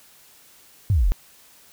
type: exponential sweep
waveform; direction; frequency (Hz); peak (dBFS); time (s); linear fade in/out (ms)
sine; down; 112.7 to 33.49; -15; 0.9-1.12; 0
effects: white hiss -52 dBFS RMS until 1.72 s